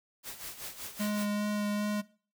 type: noise with tremolo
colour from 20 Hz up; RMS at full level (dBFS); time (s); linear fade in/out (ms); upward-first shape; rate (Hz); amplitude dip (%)
white; -40; 0.23-1.27; 50; sine; 5.3; 70
type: tone with vibrato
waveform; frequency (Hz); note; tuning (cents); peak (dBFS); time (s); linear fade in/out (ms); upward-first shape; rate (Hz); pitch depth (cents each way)
square; 207.7; G#3; 0; -30; 0.99-2.02; 20; sine; 2.5; 10
effects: noise-tail reverb RT60 0.4 s tail -19 dB re dry